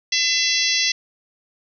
harmonic tone with a mistuned harmonic, 673 Hz, E5, 36 cents sharp, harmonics 3 / 4 / 5 / 6 / 7 / 8 / 9, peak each -25 / -25 / -25 / -25 / -25 / -25 / -25 dBFS, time 0.12-0.92 s, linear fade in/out 5 ms, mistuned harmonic 6, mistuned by +21 cents, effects none

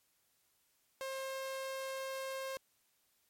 sawtooth tone, 533 Hz, C5, 32 cents sharp, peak -35 dBFS, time 1.01-2.57 s, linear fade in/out 0 ms, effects white hiss -75 dBFS RMS until 3.29 s + MP3 64 kbps

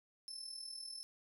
35% pulse tone with amplitude modulation, 5274 Hz, E8, in tune, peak -40 dBFS, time 0.28-1.03 s, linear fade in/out 0 ms, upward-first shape sine, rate 40.2 Hz, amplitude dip 65%, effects none

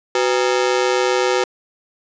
sawtooth ring-modulated tone, 436.6 Hz, A4, 13 cents flat, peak -8 dBFS, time 0.15-1.44 s, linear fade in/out 2 ms, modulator 63.7 Hz, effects resampled to 16000 Hz + 7-bit

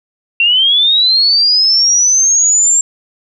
sine linear sweep, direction up, 2707 to 7459 Hz, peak -7 dBFS, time 0.4-2.81 s, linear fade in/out 2 ms, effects none

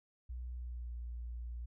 sine tone with pitch glide, 61.2 to 59.25 Hz, B1 to A#1, -15 to +29 cents, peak -40 dBFS, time 0.29-1.66 s, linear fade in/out 10 ms, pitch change -56 cents, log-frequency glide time 0.55-0.93 s, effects none

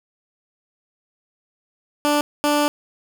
15% pulse tone bursts at uneven times, 293.7 Hz, D4, in tune, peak -10 dBFS, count 2, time 2.05-2.21 / 2.44-2.68 s, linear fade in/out 0 ms, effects none

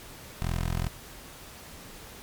15% pulse tone with notch filter, 42.59 Hz, F1, 43 cents flat, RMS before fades -29 dBFS, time 0.42-0.88 s, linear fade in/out 0 ms, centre 440 Hz, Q 1.9, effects pink hiss -46 dBFS RMS until 2.22 s + MP3 96 kbps

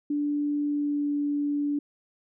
sine tone with pitch glide, 292 to 289.8 Hz, D4 to D4, -10 to -23 cents, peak -24 dBFS, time 0.1-1.79 s, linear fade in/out 5 ms, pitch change -13 cents, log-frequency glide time 0.64-1.13 s, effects none

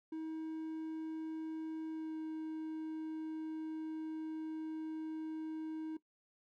triangle tone with pitch glide, 318 to 315.6 Hz, D#4 to D#4, +38 to +25 cents, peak -37 dBFS, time 0.12-5.97 s, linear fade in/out 5 ms, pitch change -13 cents, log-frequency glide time 1.91-2.16 s, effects noise-tail reverb RT60 0.1 s tail -17 dB re dry

